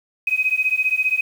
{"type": "beating tone pair", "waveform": "sine", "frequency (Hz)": [2514, 2529], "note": ["D#7", "D#7"], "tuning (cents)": [17, 28], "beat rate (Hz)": 15, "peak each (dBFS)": -20, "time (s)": [0.27, 1.21], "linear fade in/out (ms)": 5, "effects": ["7-bit"]}